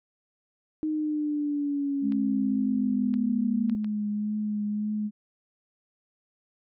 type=exponential sweep; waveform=sine; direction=down; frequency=311 to 235 Hz; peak=-25 dBFS; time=0.83-3.75 s; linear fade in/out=0 ms
type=tone with vibrato; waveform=sine; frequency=210 Hz; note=G#3; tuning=19 cents sharp; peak=-26 dBFS; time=2.01-5.11 s; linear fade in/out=50 ms; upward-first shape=triangle; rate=1.8 Hz; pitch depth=22 cents each way
type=clicks; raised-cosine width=0.3 ms; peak=-30 dBFS; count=4; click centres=2.122 / 3.14 / 3.697 / 3.845 s
effects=none